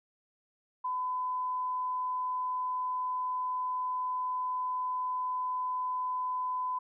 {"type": "tone", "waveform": "sine", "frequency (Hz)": 1008, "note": "B5", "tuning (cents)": 35, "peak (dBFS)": -30, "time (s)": [0.84, 6.79], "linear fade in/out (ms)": 10, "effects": []}